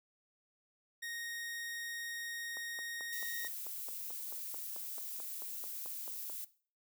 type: tone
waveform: sawtooth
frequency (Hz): 1864.7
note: A#6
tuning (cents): 0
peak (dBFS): -37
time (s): 1.02-3.48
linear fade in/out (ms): 10
type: click train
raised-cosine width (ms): 1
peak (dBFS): -35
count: 18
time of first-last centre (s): 2.57-6.298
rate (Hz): 4.56
type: noise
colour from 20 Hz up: violet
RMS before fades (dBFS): -43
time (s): 3.12-6.45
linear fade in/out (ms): 10
effects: noise-tail reverb RT60 0.4 s tail -17 dB re dry + high-pass 400 Hz 12 dB/octave